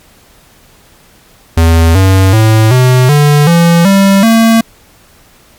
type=tone with pitch steps; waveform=square; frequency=82.41 / 95.21 / 110 / 127.09 / 146.84 / 169.65 / 196.01 / 226.5 Hz; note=E2 / G2 / A2 / C3 / D3 / F3 / G3 / A#3; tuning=0 / -50 / 0 / -50 / 0 / -50 / 0 / -50 cents; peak=-4 dBFS; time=1.57-4.61 s; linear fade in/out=5 ms; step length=380 ms; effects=pink hiss -43 dBFS RMS until 5.58 s + MP3 96 kbps